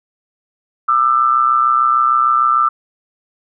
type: tone pair together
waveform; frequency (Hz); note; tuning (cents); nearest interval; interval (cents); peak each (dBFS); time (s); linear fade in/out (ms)
sine; 1201.4 / 1328; D6 / E6; +39 / +12; major second; 173; -13; 0.88-2.69; 10
effects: none